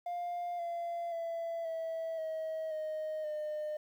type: tone with pitch steps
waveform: triangle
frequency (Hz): 702 / 685.2 / 668.8 / 652.7 / 637.1 / 621.8 / 606.9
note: F5 / F5 / E5 / E5 / D#5 / D#5 / D#5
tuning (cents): +9 / -33 / +25 / -17 / +41 / -1 / -43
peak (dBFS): -32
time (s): 0.06-3.77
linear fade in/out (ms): 5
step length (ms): 530
effects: tanh soft clip ceiling -30 dBFS + 11-bit